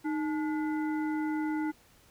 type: harmonic tone with a mistuned harmonic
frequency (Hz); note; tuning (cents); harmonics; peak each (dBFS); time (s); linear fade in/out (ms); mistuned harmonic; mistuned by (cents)
288.3; D4; -32; 1 / 3 / 5 / 7; -29 / -39 / -43 / -46; 0.04-1.72; 20; 1; +120
effects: pink hiss -61 dBFS RMS until 2.1 s